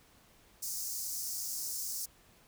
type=high-pass noise; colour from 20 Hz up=pink; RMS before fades=-38 dBFS; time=0.62-2.06 s; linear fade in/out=10 ms; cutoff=5100 Hz; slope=48 dB/octave; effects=pink hiss -63 dBFS RMS until 2.47 s